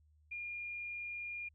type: tone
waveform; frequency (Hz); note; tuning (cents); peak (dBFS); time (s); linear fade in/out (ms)
sine; 2415; D7; +48; -40; 0.31-1.49; 10
effects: added 76 Hz sine -65 dBFS peak until 1.54 s